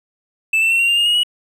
triangle tone with pitch steps, 2637 / 2675 / 2714 / 2754 / 2794 / 2834 / 2876 / 2917 Hz, E7 / E7 / E7 / F7 / F7 / F7 / F#7 / F#7, 0 / +25 / +50 / -25 / 0 / +25 / -50 / -25 cents, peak -11 dBFS, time 0.53-1.234 s, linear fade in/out 5 ms, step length 88 ms, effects none

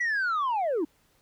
sine linear sweep, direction down, 1975.5 to 280 Hz, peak -22 dBFS, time 0-0.85 s, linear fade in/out 10 ms, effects tanh soft clip ceiling -23 dBFS + pink hiss -66 dBFS RMS until 1.21 s

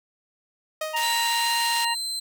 sawtooth tone with exponential decay, 624 Hz, D#5, 5 cents sharp, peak -21 dBFS, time 0.81-1.32 s, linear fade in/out 5 ms, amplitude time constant 110 ms
harmonic tone, 933 Hz, A#5, 1 cent sharp, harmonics 1 / 2 / 3, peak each -25 / -30 / -29 dBFS, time 0.93-1.95 s, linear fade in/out 20 ms
pink band-pass noise, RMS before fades -32 dBFS, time 0.96-1.85 s, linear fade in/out 5 ms, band 2500 to 15000 Hz, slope 12 dB/octave
35% pulse tone with pitch glide, 3987 to 4090 Hz, B7 to C8, +16 to -40 cents, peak -26 dBFS, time 1.02-2.2 s, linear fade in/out 10 ms, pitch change +44 cents, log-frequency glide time 1.24-1.6 s
effects none

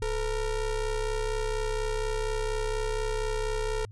square ring-modulated tone, 233.1 Hz, A#3, in tune, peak -25 dBFS, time 0.02-3.85 s, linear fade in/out 0 ms, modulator 201 Hz, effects added 105 Hz sine -43 dBFS peak until 3.91 s + resampled to 24000 Hz

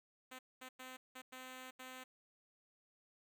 5% pulse tone bursts at uneven times, 257.3 Hz, C4, 29 cents flat, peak -38 dBFS, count 6, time 0.31-0.39 / 0.61-0.69 / 0.79-0.97 / 1.15-1.22 / 1.32-1.71 / 1.79-2.04 s, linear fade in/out 10 ms, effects none

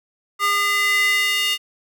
square tone with high-pass filter sweep, 405.6 Hz, G#4, 41 cents flat, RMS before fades -19 dBFS, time 0.39-1.58 s, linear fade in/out 50 ms, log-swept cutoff 1400 to 2700 Hz, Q 3.9, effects none

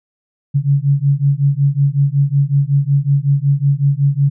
sine beating tone pair, 138 / 143.4 Hz, C#3 / D3, -7 / -41 cents, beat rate 5.4 Hz, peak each -14 dBFS, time 0.54-4.3 s, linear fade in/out 20 ms, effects none

